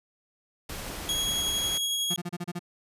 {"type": "noise", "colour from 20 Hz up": "pink", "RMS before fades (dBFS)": -37, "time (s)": [0.69, 1.78], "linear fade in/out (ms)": 5}
{"type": "tone with tremolo", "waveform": "sawtooth", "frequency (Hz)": 3313, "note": "G#7", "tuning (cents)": -5, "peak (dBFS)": -22, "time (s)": [1.09, 2.16], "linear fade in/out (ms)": 0, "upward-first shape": "triangle", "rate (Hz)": 11, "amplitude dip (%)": 25}
{"type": "tone bursts", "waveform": "35% pulse", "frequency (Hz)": 174.9, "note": "F3", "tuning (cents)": 3, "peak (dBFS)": -29, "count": 7, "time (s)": [2.1, 2.593], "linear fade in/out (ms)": 10, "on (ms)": 43, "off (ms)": 32}
{"effects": ["resampled to 32000 Hz"]}